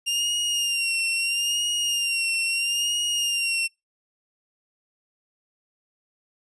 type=tone with vibrato; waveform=sawtooth; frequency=2794 Hz; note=F7; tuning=in tune; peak=-19 dBFS; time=0.06-3.68 s; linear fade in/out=20 ms; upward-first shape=sine; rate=0.76 Hz; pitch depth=50 cents each way; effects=noise-tail reverb RT60 0.2 s tail -24 dB re dry + resampled to 24000 Hz